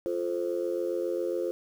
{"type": "chord", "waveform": "sine", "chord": "F major", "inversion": "none", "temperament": "just", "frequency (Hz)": [349.2, 436.5, 523.8], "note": ["F4", "A4", "C5"], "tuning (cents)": [0, -14, 2], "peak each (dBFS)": [-30, -33, -31], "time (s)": [0.06, 1.51], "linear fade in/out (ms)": 0, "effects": ["tanh soft clip ceiling -19 dBFS", "9-bit"]}